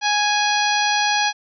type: harmonic tone with a mistuned harmonic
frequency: 830.6 Hz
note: G#5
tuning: in tune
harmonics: 1 / 2 / 3 / 4 / 5 / 6 / 7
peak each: -20 / -23 / -25 / -26 / -27 / -28 / -28 dBFS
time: 0.01-1.33 s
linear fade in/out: 50 ms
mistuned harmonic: 6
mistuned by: -40 cents
effects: none